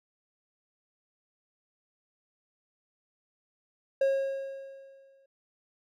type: tone with exponential decay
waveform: triangle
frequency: 543 Hz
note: C#5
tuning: 36 cents flat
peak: -19 dBFS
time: 4.01-5.26 s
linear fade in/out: 5 ms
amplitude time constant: 270 ms
effects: none